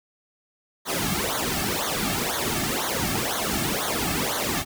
pink noise with flanger, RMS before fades -26 dBFS, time 0.85-4.65 s, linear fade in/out 50 ms, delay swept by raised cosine 0.38 to 2.08 ms, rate 2 Hz, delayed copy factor -0.95, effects none

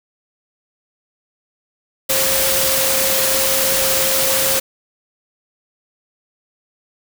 sine tone in noise, 533 Hz, C5, 32 cents sharp, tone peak -22 dBFS, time 2.09-4.6 s, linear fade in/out 10 ms, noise white, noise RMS -17 dBFS, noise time 2.09-4.6 s, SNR -8 dB, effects none

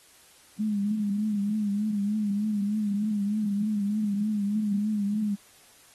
sine tone with vibrato, 207.7 Hz, G#3, in tune, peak -24 dBFS, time 0.58-5.36 s, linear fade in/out 20 ms, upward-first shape triangle, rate 3.3 Hz, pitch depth 83 cents each way, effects white hiss -56 dBFS RMS until 5.94 s + AAC 32 kbps

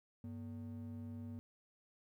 triangle ring-modulated tone, 168.2 Hz, E3, 35 cents sharp, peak -39 dBFS, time 0.24-1.39 s, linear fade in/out 0 ms, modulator 70.2 Hz, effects 13-bit

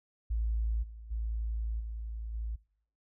sine tone with level steps, 55.5 Hz, A1, 16 cents sharp, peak -28 / -44 / -31 / -36 / -33 dBFS, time 0.3-2.56 s, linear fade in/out 10 ms, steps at 0.82 / 1.1 / 1.79 / 2.33 s, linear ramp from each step 20 ms, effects noise-tail reverb RT60 0.6 s tail -23 dB re dry

